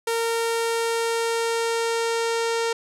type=tone with low-pass filter sweep; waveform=sawtooth; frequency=460 Hz; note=A#4; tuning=23 cents flat; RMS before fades=-24 dBFS; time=0.07-2.73 s; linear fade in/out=5 ms; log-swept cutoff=11000 to 7300 Hz; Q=1.2; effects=none